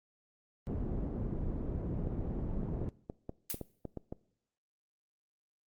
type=low-pass noise; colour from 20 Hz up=pink; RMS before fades=-36 dBFS; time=0.67-2.89 s; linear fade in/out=0 ms; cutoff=360 Hz; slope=12 dB/octave
type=clicks; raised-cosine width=2 ms; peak=-26 dBFS; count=10; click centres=2.072 / 2.632 / 2.816 / 3.099 / 3.294 / 3.544 / 3.613 / 3.853 / 3.973 / 4.125 s
type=noise with exponential decay; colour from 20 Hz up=blue; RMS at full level=-32 dBFS; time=3.5-3.64 s; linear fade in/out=0 ms; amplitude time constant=29 ms
effects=noise-tail reverb RT60 0.7 s tail -22 dB re dry + Opus 32 kbps